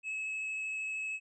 triangle tone with vibrato, 2583 Hz, E7, 36 cents flat, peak -33 dBFS, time 0.03-1.2 s, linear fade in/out 50 ms, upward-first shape sine, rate 13 Hz, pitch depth 8 cents each way, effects resampled to 22050 Hz

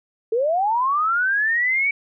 sine linear sweep, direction up, 429.2 to 2283 Hz, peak -17 dBFS, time 0.32-1.91 s, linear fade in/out 5 ms, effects none

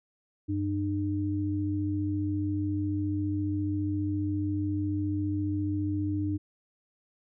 sine tone pair together, 96 / 302.5 Hz, G2 / D#4, -36 / -49 cents, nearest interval octave + minor sixth, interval 1987 cents, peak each -30 / -29 dBFS, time 0.48-6.38 s, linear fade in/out 20 ms, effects none

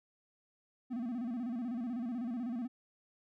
triangle tone with vibrato, 240.1 Hz, B3, 49 cents flat, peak -33 dBFS, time 0.9-2.68 s, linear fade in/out 20 ms, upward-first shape square, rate 16 Hz, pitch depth 100 cents each way, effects none

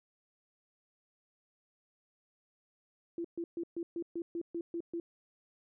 sine tone bursts, 338.9 Hz, E4, 48 cents sharp, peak -34 dBFS, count 10, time 3.18-5 s, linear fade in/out 2 ms, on 65 ms, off 130 ms, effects none

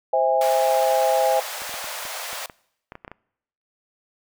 sine chord, C augmented, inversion none, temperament just, 523.3 / 654.1 / 817.6 Hz, C5 / E5 / G#5, 0 / -14 / -27 cents, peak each -21 dBFS, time 0.13-1.4 s, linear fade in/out 5 ms
pink high-pass noise, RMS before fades -32 dBFS, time 0.41-2.46 s, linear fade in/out 2 ms, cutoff 550 Hz, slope 48 dB/octave
clicks, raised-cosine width 0.5 ms, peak -22 dBFS, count 12, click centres 1.619 / 1.694 / 1.741 / 1.843 / 2.053 / 2.33 / 2.498 / 2.921 / 2.954 / 3.048 / 3.079 / 3.116 s
effects noise-tail reverb RT60 0.8 s tail -24 dB re dry

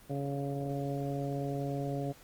harmonic tone, 140 Hz, C#3, 18 cents sharp, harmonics 1 / 2 / 3 / 4 / 5, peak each -35 / -38 / -40 / -41 / -42 dBFS, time 0.09-2.13 s, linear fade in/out 20 ms, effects pink hiss -57 dBFS RMS until 2.23 s + Opus 24 kbps

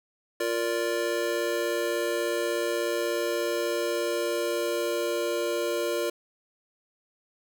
square chord, Bb major, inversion second, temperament just, 349.6 / 466.2 / 582.7 Hz, F4 / Bb4 / D5, +2 / 0 / -14 cents, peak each -31 dBFS, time 0.4-6.1 s, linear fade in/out 5 ms, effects none

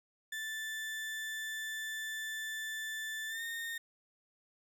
35% pulse tone with pitch glide, 1760 to 1836.9 Hz, A6 to A#6, 0 to -26 cents, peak -36 dBFS, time 0.32-3.78 s, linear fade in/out 5 ms, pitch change +74 cents, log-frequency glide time 3.28-3.42 s, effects none

